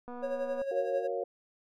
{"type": "click train", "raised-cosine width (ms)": 1, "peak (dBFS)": -31, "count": 132, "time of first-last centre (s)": [0.08, 0.617], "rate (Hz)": 244}
{"type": "tone with tremolo", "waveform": "triangle", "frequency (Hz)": 548, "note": "C#5", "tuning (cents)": -20, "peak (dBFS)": -27, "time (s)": [0.22, 1.08], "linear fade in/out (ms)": 20, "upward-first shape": "sine", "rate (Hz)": 11, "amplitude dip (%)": 60}
{"type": "chord", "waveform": "sine", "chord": "Gb major seventh", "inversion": "none", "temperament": "equal", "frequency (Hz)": [370, 466.2, 554.4, 698.5], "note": ["Gb4", "Bb4", "Db5", "F5"], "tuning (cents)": [0, 0, 0, 0], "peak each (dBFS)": [-38, -35, -35, -39], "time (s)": [0.71, 1.24], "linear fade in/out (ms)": 5}
{"effects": []}